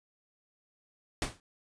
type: noise with exponential decay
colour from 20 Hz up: pink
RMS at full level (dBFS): -28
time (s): 1.22-1.4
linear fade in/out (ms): 1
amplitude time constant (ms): 38
effects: resampled to 22050 Hz